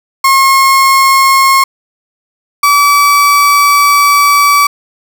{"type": "tone pair in turn", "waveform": "35% pulse", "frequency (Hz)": [1079, 1149.4], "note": ["C#6", "D6"], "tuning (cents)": [-47, -38], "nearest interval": "minor second", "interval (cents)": 109, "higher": "second", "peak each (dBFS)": -3, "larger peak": "neither", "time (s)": [[0.24, 1.64], [2.63, 4.67]], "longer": "second", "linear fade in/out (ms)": 5, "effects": []}